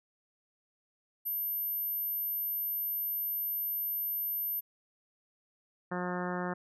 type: tone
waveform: sine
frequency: 13000 Hz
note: G#9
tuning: 38 cents flat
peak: -31 dBFS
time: 1.25-4.61 s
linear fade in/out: 20 ms
type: harmonic tone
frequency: 179.2 Hz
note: F3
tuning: 45 cents sharp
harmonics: 1 / 2 / 3 / 4 / 5 / 6 / 7 / 8 / 9 / 10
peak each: -36 / -39 / -41 / -42 / -43 / -44 / -44 / -45 / -46 / -46 dBFS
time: 5.91-6.54 s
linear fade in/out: 10 ms
effects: none